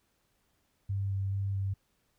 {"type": "tone with vibrato", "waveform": "sine", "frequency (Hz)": 98, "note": "G2", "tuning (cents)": 0, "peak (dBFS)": -29, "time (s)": [0.89, 1.74], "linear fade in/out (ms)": 10, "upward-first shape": "square", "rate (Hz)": 2.3, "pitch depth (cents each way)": 10, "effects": ["pink hiss -74 dBFS RMS until 2.18 s"]}